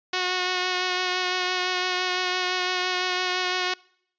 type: tone with vibrato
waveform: 5% pulse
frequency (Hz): 365.1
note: F#4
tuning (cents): -23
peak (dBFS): -12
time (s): 0.13-3.74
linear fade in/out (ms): 5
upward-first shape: sine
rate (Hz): 5.9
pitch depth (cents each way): 15
effects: noise-tail reverb RT60 0.7 s tail -26 dB re dry + resampled to 16000 Hz